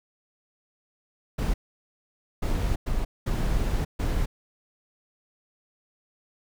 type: noise bursts at uneven times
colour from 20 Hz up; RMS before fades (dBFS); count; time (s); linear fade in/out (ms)
brown; -25; 5; 1.38-1.54 / 2.42-2.76 / 2.86-3.05 / 3.26-3.85 / 3.99-4.26; 10
effects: none